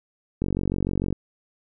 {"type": "click train", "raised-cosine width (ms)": 3, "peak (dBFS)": -12, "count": 34, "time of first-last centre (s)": [0.42, 1.127], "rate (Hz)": 46.7, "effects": []}